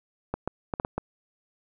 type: clicks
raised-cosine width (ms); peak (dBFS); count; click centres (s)
1; -14; 6; 0.34 / 0.476 / 0.738 / 0.799 / 0.849 / 0.98
effects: none